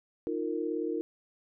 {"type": "chord", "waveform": "sine", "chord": "Eb suspended second", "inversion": "none", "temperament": "equal with one note detuned", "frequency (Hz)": [311.1, 349.2, 460.3], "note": ["Eb4", "F4", "Bb4"], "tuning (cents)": [0, 0, -22], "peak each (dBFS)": -34, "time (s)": [0.27, 1.01], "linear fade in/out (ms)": 0, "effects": []}